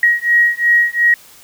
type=beating tone pair; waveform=sine; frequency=1894 / 1896.8 Hz; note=A#6 / A#6; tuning=+27 / +30 cents; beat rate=2.8 Hz; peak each=-13 dBFS; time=0.03-1.14 s; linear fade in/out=2 ms; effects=white hiss -43 dBFS RMS until 1.43 s